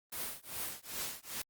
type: noise with tremolo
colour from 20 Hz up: white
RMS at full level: -37 dBFS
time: 0.12-1.42 s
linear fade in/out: 5 ms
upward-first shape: triangle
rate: 2.5 Hz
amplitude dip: 100%
effects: Opus 32 kbps

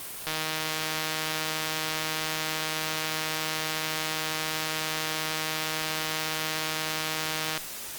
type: click train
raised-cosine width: 0.2 ms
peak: -12 dBFS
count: 1148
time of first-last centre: 0.27-7.576 s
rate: 157 Hz
effects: white hiss -38 dBFS RMS until 7.98 s + Opus 32 kbps

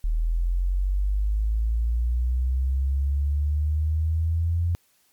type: linear sweep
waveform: sine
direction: up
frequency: 38.89 to 86.5 Hz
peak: -20 dBFS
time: 0.04-4.75 s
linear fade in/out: 0 ms
effects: white hiss -64 dBFS RMS until 5.12 s + MP3 96 kbps

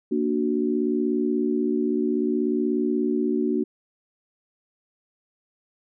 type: chord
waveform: sine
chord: Bb augmented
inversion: none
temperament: equal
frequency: 233.1 / 293.7 / 370 Hz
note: Bb3 / D4 / F#4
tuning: 0 / 0 / 0 cents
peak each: -25 dBFS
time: 0.11-3.64 s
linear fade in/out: 10 ms
effects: none

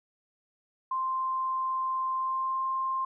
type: tone with pitch glide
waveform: sine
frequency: 1046 to 1055.1 Hz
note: C6 to C6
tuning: -1 to +14 cents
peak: -27 dBFS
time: 0.91-3.05 s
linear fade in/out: 5 ms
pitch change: +15 cents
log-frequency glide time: 2.15-2.64 s
effects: none

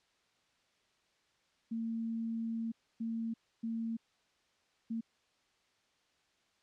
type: tone bursts at uneven times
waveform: sine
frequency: 227.3 Hz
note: A#3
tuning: 43 cents flat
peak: -34 dBFS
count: 4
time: 1.71-2.72 / 3-3.34 / 3.63-3.97 / 4.9-5.01 s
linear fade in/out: 10 ms
effects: white hiss -73 dBFS RMS until 6.62 s + low-pass 5000 Hz 12 dB/octave

